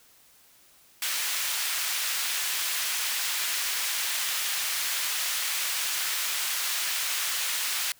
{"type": "high-pass noise", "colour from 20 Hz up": "pink", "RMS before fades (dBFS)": -29, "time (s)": [1.02, 7.92], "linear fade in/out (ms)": 2, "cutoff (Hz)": 1900, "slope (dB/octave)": 12, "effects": ["white hiss -58 dBFS RMS until 7.99 s"]}